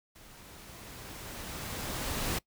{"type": "noise with level ramp", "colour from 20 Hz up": "pink", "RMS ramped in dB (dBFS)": [-54, -32], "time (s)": [0.15, 2.39], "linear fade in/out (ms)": 10, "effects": ["noise-tail reverb RT60 0.1 s tail -23 dB re dry"]}